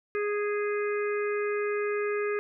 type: harmonic tone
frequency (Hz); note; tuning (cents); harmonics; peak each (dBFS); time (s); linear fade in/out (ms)
414.2; G#4; -5; 1 / 3 / 4 / 5 / 6; -27 / -37 / -38 / -39 / -42; 0.15-2.39; 0
effects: none